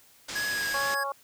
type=low-pass noise; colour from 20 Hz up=white; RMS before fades=-37 dBFS; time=0.28-0.95 s; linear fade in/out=10 ms; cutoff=7000 Hz; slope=24 dB/octave
type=tone with vibrato; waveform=square; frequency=1661.2 Hz; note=G#6; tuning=in tune; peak=-29 dBFS; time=0.35-1.04 s; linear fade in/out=10 ms; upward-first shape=triangle; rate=2.3 Hz; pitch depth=24 cents each way
type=harmonic tone; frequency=277.2 Hz; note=C#4; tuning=in tune; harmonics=2 / 3 / 4 / 5; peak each=-35 / -36 / -31 / -43 dBFS; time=0.74-1.12 s; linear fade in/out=2 ms
effects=white hiss -58 dBFS RMS until 1.23 s